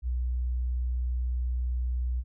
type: tone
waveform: sine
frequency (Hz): 61.6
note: B1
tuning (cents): -4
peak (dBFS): -26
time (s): 0.02-2.24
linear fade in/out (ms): 50
effects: none